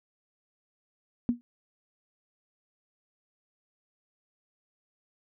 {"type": "tone with exponential decay", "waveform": "sine", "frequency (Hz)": 240, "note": "B3", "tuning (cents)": -49, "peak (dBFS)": -18, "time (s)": [1.29, 1.41], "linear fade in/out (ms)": 0, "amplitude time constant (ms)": 24, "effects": []}